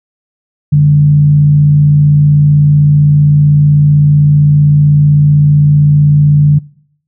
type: tone with frequency modulation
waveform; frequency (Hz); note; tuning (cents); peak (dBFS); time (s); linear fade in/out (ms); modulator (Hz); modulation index
sine; 146.8; D3; 0; -3; 0.72-6.59; 10; 55.7; 0.25
effects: noise-tail reverb RT60 0.7 s tail -24 dB re dry